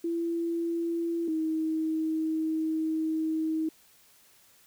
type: tone pair in turn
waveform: sine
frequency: 336.3 / 317.4 Hz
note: E4 / D#4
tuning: +35 / +35 cents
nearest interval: minor second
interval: 100 cents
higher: first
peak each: -27 / -26 dBFS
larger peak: second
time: 0.04-1.28 / 1.28-3.69 s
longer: second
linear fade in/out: 5 ms
effects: white hiss -60 dBFS RMS until 4.66 s